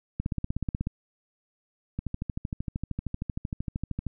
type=two click trains; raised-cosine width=5 ms; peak=-18 / -16 dBFS; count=28 / 12; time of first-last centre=1.99-4.067 / 0.2-0.871 s; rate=13 / 16.4 Hz; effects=none